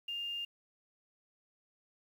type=tone with quantisation; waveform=sine; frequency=2808 Hz; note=F7; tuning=9 cents sharp; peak=-36 dBFS; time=0.08-0.45 s; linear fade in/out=5 ms; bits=10; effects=none